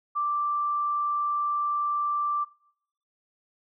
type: tone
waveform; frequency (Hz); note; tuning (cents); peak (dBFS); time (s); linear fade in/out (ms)
sine; 1174.7; D6; 0; -24; 0.15-2.45; 20
effects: noise-tail reverb RT60 0.7 s tail -22 dB re dry